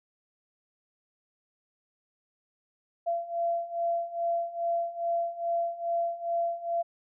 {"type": "beating tone pair", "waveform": "sine", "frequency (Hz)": [680, 682.4], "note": ["F5", "F5"], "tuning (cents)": [-46, -40], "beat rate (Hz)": 2.4, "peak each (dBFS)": [-32, -29], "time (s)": [3.06, 6.83], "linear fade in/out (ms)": 20, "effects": []}